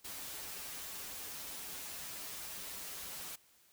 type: noise with comb filter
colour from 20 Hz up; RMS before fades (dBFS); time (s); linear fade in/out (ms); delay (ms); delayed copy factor
white; -45; 0.04-3.36; 10; 8.6; -0.9
effects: white hiss -67 dBFS RMS until 3.72 s